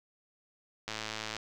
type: click train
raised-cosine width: 0.2 ms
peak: -19 dBFS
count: 54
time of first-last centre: 0.88-1.366 s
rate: 109 Hz
effects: none